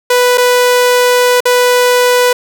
sawtooth tone with dropouts, 493.9 Hz, B4, in tune, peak -3 dBFS, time 0.1-2.33 s, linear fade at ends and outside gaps 5 ms, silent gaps 0.375-0.379 / 1.405-1.454 s, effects none

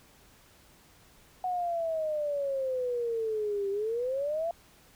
sine exponential two-way sweep, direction down then up, 740 to 392 to 688 Hz, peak -28 dBFS, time 1.44-4.51 s, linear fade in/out 2 ms, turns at 3.7 s, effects pink hiss -59 dBFS RMS until 4.95 s

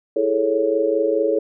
sine chord, A major seventh, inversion second, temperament equal, 329.6 / 415.3 / 440 / 554.4 Hz, E4 / G#4 / A4 / C#5, 0 / 0 / 0 / 0 cents, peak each -24 / -23 / -20 / -21 dBFS, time 0.16-1.39 s, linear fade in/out 5 ms, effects none

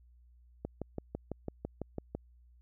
click train, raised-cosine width 2 ms, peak -23 dBFS, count 10, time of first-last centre 0.65-2.15 s, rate 6 Hz, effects added 60 Hz sine -58 dBFS peak until 2.61 s

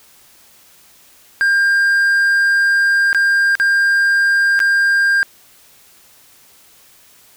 triangle tone with dropouts, 1600 Hz, G6, 35 cents sharp, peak -9 dBFS, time 1.41-5.23 s, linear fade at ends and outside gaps 0 ms, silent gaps 3.13-3.147 / 3.553-3.599 / 4.592-4.602 s, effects white hiss -48 dBFS RMS until 7.36 s

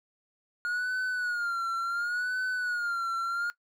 triangle tone with vibrato, 1431 Hz, F6, 42 cents sharp, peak -26 dBFS, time 0.65-3.5 s, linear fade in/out 0 ms, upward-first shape sine, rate 0.7 Hz, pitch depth 93 cents each way, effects noise-tail reverb RT60 0.1 s tail -19 dB re dry

